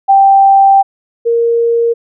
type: tone pair in turn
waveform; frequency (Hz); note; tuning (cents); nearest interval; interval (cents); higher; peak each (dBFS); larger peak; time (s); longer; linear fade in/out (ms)
sine; 784 / 466.2; G5 / A#4; 0 / 0; major sixth; 900; first; -3 / -8; first; 0.08-0.83 / 1.25-1.94; first; 20
effects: none